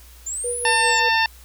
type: linear two-way sweep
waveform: sine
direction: up then down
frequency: 7040 to 10548 to 7040 Hz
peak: -25 dBFS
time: 0.26-1 s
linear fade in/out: 10 ms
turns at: 0.62 s
type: tone with tremolo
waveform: sine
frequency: 485 Hz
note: B4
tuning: 31 cents flat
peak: -23 dBFS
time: 0.44-1.09 s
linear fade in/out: 5 ms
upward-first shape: sine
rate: 5.1 Hz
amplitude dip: 70%
type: harmonic tone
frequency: 898 Hz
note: A5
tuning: 35 cents sharp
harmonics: 1 / 2 / 3 / 4 / 5 / 6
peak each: -20 / -20 / -23 / -28 / -29 / -29 dBFS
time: 0.65-1.26 s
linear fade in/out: 2 ms
effects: added 60 Hz sine -44 dBFS peak until 1.44 s + white hiss -49 dBFS RMS until 1.44 s